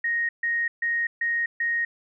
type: tone bursts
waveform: sine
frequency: 1868 Hz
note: A#6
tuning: 3 cents sharp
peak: -22 dBFS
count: 5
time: 0.04-1.85 s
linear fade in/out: 5 ms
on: 250 ms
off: 140 ms
effects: none